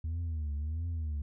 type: tone with vibrato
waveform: sine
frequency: 78.5 Hz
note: D#2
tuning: 16 cents sharp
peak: -29 dBFS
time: 0.04-1.22 s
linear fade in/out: 5 ms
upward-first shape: triangle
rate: 1.5 Hz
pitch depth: 160 cents each way
effects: tanh soft clip ceiling -31 dBFS